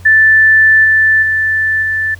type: tone with level steps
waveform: sine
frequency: 1760 Hz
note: A6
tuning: in tune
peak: -4 / -6 / -10 / -12 dBFS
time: 0.05-2.15 s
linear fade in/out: 10 ms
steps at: 0.84 / 1.22 / 1.82 s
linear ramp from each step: 10 ms
effects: added 89 Hz sine -31 dBFS peak until 2.19 s + pink hiss -43 dBFS RMS until 2.19 s